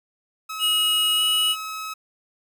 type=tone; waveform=sawtooth; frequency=1284 Hz; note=E6; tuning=46 cents flat; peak=-26 dBFS; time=0.49-1.94 s; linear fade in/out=10 ms
type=tone with pitch glide; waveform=square; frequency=2900 to 2929 Hz; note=F#7 to F#7; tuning=-35 to -18 cents; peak=-19 dBFS; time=0.59-1.56 s; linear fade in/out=50 ms; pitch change=+17 cents; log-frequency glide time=1.16-1.22 s
effects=none